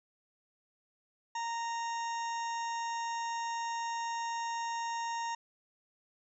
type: harmonic tone with a mistuned harmonic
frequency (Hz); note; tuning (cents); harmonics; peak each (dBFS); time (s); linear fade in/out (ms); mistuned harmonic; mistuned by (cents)
928; A#5; -8; 1 / 2 / 3 / 4 / 6 / 7 / 8; -34 / -44 / -49 / -51 / -49 / -50 / -55; 1.35-5.35; 5; 8; -45
effects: none